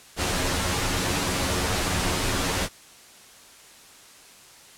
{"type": "noise with comb filter", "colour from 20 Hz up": "pink", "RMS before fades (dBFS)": -25, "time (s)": [0.16, 2.69], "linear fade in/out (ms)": 50, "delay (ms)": 11, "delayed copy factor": 0.7, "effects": ["white hiss -49 dBFS RMS until 4.77 s", "low-pass 10000 Hz 12 dB/octave"]}